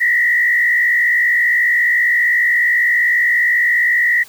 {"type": "tone with frequency modulation", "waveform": "sine", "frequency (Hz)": 1924, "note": "B6", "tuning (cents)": -46, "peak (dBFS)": -11, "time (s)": [0, 4.24], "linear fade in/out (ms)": 20, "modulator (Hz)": 57.4, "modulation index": 1.3, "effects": ["white hiss -42 dBFS RMS until 4.28 s"]}